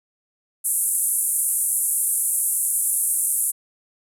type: band-pass noise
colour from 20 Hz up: pink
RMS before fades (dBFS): -22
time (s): 0.64-3.52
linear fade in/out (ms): 20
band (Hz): 8700 to 12000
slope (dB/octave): 48
effects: none